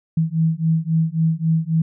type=beating tone pair; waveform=sine; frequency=160 / 163.7 Hz; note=D#3 / E3; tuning=+49 / -12 cents; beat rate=3.7 Hz; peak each=-19 dBFS; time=0.17-1.82 s; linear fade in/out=5 ms; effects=none